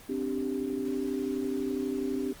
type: chord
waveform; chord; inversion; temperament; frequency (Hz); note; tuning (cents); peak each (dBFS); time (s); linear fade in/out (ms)
sine; C suspended second; none; equal; 261.6 / 293.7 / 392; C4 / D4 / G4; 0 / 0 / 0; -32 / -34 / -33; 0.09-2.33; 5
effects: pink hiss -50 dBFS RMS until 2.4 s + Opus 24 kbps